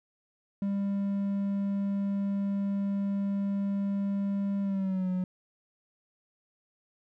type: tone with pitch glide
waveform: triangle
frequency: 198.9 to 183.45 Hz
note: G3 to F#3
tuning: +25 to -15 cents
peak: -25 dBFS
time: 0.62-5.24 s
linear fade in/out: 2 ms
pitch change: -140 cents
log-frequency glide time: 4.62-5.1 s
effects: none